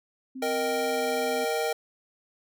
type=tone with pitch glide; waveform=sine; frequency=261 to 256.4 Hz; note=C4 to C4; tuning=-4 to -35 cents; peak=-35 dBFS; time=0.35-1.45 s; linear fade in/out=10 ms; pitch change=-31 cents; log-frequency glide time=0.87-1.05 s
type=chord; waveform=square; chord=Eb major; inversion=second; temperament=equal; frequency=466.2 / 622.3 / 784 Hz; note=Bb4 / Eb5 / G5; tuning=0 / 0 / 0 cents; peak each=-29 / -32 / -32 dBFS; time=0.42-1.73 s; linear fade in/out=5 ms
effects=none